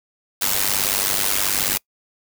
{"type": "noise with amplitude modulation", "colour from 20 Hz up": "white", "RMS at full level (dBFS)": -17, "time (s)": [0.41, 1.78], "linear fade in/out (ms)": 10, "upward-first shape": "sine", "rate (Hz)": 98.7, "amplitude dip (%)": 85, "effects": ["noise-tail reverb RT60 0.1 s tail -25 dB re dry"]}